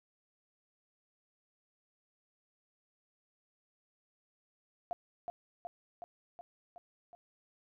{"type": "tone with echo", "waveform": "sine", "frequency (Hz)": 698.5, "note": "F5", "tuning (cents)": 0, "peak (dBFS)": -33, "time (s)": [4.91, 4.93], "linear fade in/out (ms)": 0, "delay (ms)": 370, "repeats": 6, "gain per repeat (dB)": -3, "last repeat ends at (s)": 7.15, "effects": []}